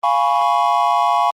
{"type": "chord", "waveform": "triangle", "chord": "C# dominant seventh", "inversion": "first", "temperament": "equal", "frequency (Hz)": [698.5, 830.6, 987.8, 1108.7], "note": ["E#5", "G#5", "B5", "C#6"], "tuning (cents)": [0, 0, 0, 0], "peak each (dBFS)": -17, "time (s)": [0.03, 1.31], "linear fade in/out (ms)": 10, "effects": ["Opus 24 kbps"]}